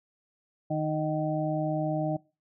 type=harmonic tone with a mistuned harmonic; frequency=154.9 Hz; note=D#3; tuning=7 cents flat; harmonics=1 / 2 / 4 / 5; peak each=-30 / -32 / -31 / -35 dBFS; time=0.7-2.17 s; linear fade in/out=10 ms; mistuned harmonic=5; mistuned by=-20 cents; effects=noise-tail reverb RT60 0.3 s tail -22 dB re dry